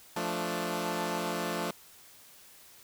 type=chord; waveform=10% pulse; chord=D minor; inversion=first; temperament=equal; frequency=174.61 / 220 / 293.7 Hz; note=F3 / A3 / D4; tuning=0 / 0 / 0 cents; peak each=-26 / -27 / -29 dBFS; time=0.16-1.71 s; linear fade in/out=5 ms; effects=white hiss -55 dBFS RMS until 2.83 s